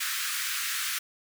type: high-pass noise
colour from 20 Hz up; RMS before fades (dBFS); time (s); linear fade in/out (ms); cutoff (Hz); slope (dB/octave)
pink; -31; 0-0.99; 10; 1300; 48
effects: none